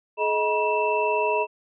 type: tone cluster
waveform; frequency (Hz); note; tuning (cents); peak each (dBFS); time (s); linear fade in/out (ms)
sine; 426.9 / 628 / 963 / 2664; G#4 / D#5 / B5 / E7; +48 / +16 / -44 / +18; -25 / -27 / -24 / -29; 0.17-1.47; 50
effects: none